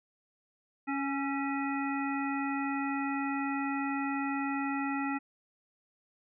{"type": "harmonic tone with a mistuned harmonic", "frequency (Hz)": 277.6, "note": "C#4", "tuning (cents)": 3, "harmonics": [1, 3, 5, 7, 9], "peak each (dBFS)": [-32, -37, -39, -40, -42], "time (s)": [0.87, 5.19], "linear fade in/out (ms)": 20, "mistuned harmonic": 5, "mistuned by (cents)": -43, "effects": []}